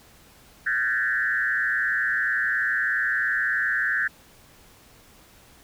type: tone with frequency modulation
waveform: sine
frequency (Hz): 1661.2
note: G#6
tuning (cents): 0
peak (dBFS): -21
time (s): 0.66-4.08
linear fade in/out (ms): 10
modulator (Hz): 123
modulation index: 1.5
effects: pink hiss -53 dBFS RMS until 5.63 s